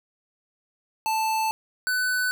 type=tone pair in turn; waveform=square; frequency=880 / 1499.8 Hz; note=A5 / F#6; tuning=0 / +23 cents; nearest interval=major sixth; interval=923 cents; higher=second; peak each=-23 dBFS; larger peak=neither; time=1.06-1.51 / 1.87-2.31 s; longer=first; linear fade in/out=0 ms; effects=none